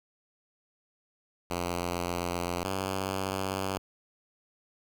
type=tone pair in turn; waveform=5% pulse; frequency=87.7 / 95.6 Hz; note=F2 / G2; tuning=+8 / -43 cents; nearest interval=minor second; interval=149 cents; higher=second; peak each=-19 / -19 dBFS; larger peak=neither; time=1.5-2.64 / 2.64-3.78 s; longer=neither; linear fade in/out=5 ms; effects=none